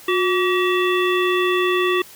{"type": "harmonic tone with a mistuned harmonic", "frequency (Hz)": 382.1, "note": "G4", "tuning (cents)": -44, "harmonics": [1, 3, 5, 7, 9], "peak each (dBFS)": [-18, -23, -25, -26, -28], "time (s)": [0.08, 2.02], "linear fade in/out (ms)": 5, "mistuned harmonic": 1, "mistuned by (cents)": -95, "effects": ["white hiss -43 dBFS RMS until 2.15 s"]}